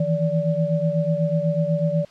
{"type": "tone cluster", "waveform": "sine", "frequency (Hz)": [158.1, 166.2, 580], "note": ["D#3", "E3", "D5"], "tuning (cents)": [28, 15, -22], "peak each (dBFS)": -23, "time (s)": [0, 2.05], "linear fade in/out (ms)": 5, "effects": ["white hiss -51 dBFS RMS until 2.1 s", "low-pass 4000 Hz 12 dB/octave"]}